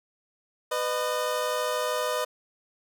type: tone pair together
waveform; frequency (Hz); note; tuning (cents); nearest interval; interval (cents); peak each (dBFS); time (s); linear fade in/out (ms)
25% pulse; 498.7 / 611; B4 / D#5; +17 / -32; major third; 351; -25; 0.71-2.25; 10
effects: none